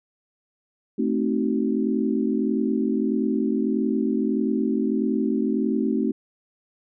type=chord; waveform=sine; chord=A diminished seventh; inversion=none; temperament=equal with one note detuned; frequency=220 / 261.6 / 311.1 / 378.4 Hz; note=A3 / C4 / Eb4 / Gb4; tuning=0 / 0 / 0 / +39 cents; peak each=-24 / -25 / -27 / -28 dBFS; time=0.98-6.12 s; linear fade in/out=10 ms; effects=none